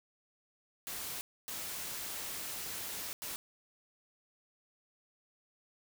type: noise bursts at uneven times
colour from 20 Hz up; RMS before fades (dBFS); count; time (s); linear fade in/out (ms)
white; -41; 3; 0.87-1.21 / 1.48-3.13 / 3.22-3.36; 0
effects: none